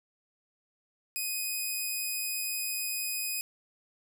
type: tone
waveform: 5% pulse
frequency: 2501 Hz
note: D#7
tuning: 8 cents sharp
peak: -22 dBFS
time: 1.16-3.41 s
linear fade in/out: 0 ms
effects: none